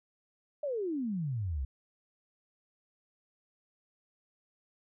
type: exponential sweep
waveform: sine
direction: down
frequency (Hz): 613 to 61.74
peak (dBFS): -31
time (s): 0.63-1.65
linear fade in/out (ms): 5
effects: none